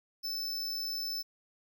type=tone; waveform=square; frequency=5274 Hz; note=E8; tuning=in tune; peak=-34 dBFS; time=0.23-1.23 s; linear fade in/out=20 ms; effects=12-bit